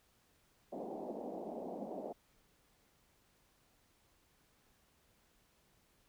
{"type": "band-pass noise", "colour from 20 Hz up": "white", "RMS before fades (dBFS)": -44, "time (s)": [0.72, 2.13], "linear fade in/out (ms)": 10, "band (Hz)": [180, 770], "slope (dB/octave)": 48, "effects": ["pink hiss -72 dBFS RMS until 6.08 s"]}